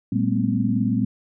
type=tone cluster; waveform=sine; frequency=115.5 / 194.4 / 213 / 237.8 / 262 Hz; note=A#2 / G3 / G#3 / A#3 / C4; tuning=-16 / -14 / +44 / +35 / +2 cents; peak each=-25 dBFS; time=0.12-1.05 s; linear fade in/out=5 ms; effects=none